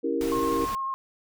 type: chord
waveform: sine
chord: C# diminished seventh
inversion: none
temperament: equal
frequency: 277.2 / 329.6 / 392 / 466.2 Hz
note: C#4 / E4 / G4 / Bb4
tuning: 0 / 0 / 0 / 0 cents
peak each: -30 / -29 / -32 / -28 dBFS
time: 0.03-0.66 s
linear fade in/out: 20 ms
type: noise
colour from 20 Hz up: pink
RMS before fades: -37 dBFS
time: 0.21-0.75 s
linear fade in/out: 0 ms
type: tone with vibrato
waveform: sine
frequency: 1073 Hz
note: C6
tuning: 43 cents sharp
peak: -27 dBFS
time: 0.32-0.94 s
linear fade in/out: 0 ms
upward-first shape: sine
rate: 11 Hz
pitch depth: 11 cents each way
effects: none